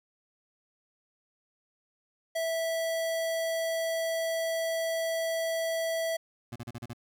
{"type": "tone", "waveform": "square", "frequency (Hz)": 656, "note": "E5", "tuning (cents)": -9, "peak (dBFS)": -29, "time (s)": [2.35, 6.17], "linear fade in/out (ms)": 10}
{"type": "tone bursts", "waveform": "25% pulse", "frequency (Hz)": 118.6, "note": "A#2", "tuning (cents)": 30, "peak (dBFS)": -33, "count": 6, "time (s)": [6.52, 6.933], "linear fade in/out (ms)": 5, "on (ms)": 38, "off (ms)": 37}
{"effects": []}